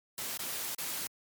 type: noise with dropouts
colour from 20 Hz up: white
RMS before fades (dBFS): -37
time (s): 0.18-1.07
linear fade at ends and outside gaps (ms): 1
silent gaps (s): 0.373-0.392 / 0.748-0.784
effects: high-pass 100 Hz 12 dB/octave + MP3 96 kbps